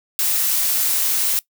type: noise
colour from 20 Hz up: blue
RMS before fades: -19 dBFS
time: 0.19-1.39 s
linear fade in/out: 0 ms
effects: noise-tail reverb RT60 0.1 s tail -20 dB re dry